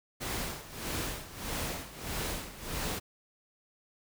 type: noise with tremolo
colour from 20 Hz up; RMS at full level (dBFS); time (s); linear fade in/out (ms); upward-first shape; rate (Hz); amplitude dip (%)
pink; -34; 0.2-3; 20; sine; 1.6; 80
effects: none